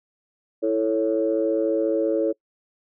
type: chord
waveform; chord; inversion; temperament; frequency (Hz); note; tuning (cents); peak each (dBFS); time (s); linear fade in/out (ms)
sine; A major; second; equal; 329.6 / 440 / 554.4; E4 / A4 / C#5; 0 / 0 / 0; -23; 0.62-2.33; 20
effects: noise-tail reverb RT60 0.1 s tail -25 dB re dry + tanh soft clip ceiling -10 dBFS